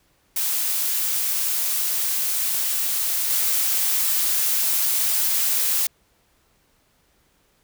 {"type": "noise with level steps", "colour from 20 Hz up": "blue", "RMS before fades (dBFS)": [-23, -21], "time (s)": [0.36, 5.87], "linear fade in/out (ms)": 5, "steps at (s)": 3.3, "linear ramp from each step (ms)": 2, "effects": ["pink hiss -63 dBFS RMS until 7.63 s"]}